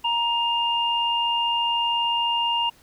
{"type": "tone pair together", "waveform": "sine", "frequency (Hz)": [939, 2814], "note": ["A#5", "F7"], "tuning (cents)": [12, 12], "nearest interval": "octave + perfect fifth", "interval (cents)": 1900, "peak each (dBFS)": -23, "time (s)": [0.04, 2.7], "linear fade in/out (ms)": 10, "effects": ["pink hiss -55 dBFS RMS until 2.82 s"]}